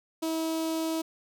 sawtooth tone with notch filter, 322.6 Hz, E4, 37 cents flat, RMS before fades -30 dBFS, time 0.22-1.02 s, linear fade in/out 10 ms, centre 1800 Hz, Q 0.99, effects none

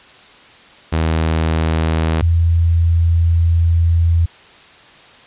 sawtooth / sine tone pair in turn, 80.3 / 83.95 Hz, E2 / E2, -45 / +32 cents, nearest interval minor second, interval 77 cents, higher second, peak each -10 dBFS, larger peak neither, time 0.92-2.22 / 2.22-4.26 s, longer second, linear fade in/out 10 ms, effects white hiss -43 dBFS RMS until 5.26 s + resampled to 8000 Hz

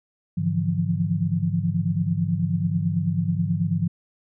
sine tone cluster, 102.7 / 147 / 165.8 / 175 Hz, G#2 / D3 / E3 / F3, -19 / +2 / +10 / +4 cents, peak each -27 / -28 / -25 / -25 dBFS, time 0.37-3.88 s, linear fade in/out 10 ms, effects none

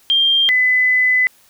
sine tone pair in turn, 3189 / 2009 Hz, G7 / B6, +29 / +29 cents, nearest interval minor sixth, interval 800 cents, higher first, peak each -11 dBFS, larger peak neither, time 0.1-0.49 / 0.49-1.27 s, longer second, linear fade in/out 0 ms, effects white hiss -52 dBFS RMS until 1.49 s

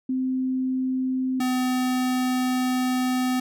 sine / square tone pair in turn, 259 / 253.8 Hz, C4 / B3, -17 / +47 cents, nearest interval unison, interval 36 cents, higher first, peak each -22 dBFS, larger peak neither, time 0.09-1.4 / 1.4-3.4 s, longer second, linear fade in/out 5 ms, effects none

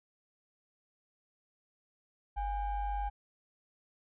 triangle ring-modulated tone, 383.5 Hz, G4, 38 cents flat, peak -27 dBFS, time 2.36-3.1 s, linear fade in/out 20 ms, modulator 433 Hz, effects resampled to 8000 Hz

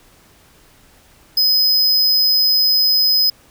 square tone, 5040 Hz, D#8, 21 cents sharp, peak -12 dBFS, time 1.37-3.3 s, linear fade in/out 5 ms, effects pink hiss -50 dBFS RMS until 3.5 s

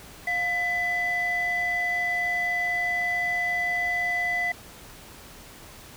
sine tone pair together, 706.8 / 1999 Hz, F5 / B6, +21 / +20 cents, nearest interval octave + tritone, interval 1799 cents, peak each -29 / -23 dBFS, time 0.27-4.52 s, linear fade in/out 5 ms, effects tanh soft clip ceiling -19 dBFS + pink hiss -46 dBFS RMS until 5.96 s

